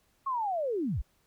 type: linear sweep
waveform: sine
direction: down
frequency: 1108.7 to 31.23 Hz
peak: -28 dBFS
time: 0.26-1.02 s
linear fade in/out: 10 ms
effects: pink hiss -70 dBFS RMS until 1.26 s